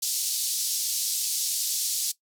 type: band-pass noise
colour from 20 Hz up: pink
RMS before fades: -28 dBFS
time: 0.02-2.12 s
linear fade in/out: 10 ms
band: 4400 to 14000 Hz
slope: 24 dB/octave
effects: noise-tail reverb RT60 0.1 s tail -17 dB re dry